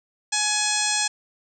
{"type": "harmonic tone with a mistuned harmonic", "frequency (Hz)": 841, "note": "G#5", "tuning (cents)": 22, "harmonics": [1, 2, 3, 4, 5, 6, 7, 8, 9, 10], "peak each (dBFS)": [-30, -30, -30, -30, -30, -30, -30, -30, -30, -30], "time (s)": [0.32, 1.08], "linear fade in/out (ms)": 10, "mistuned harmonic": 6, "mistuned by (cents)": 43, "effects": []}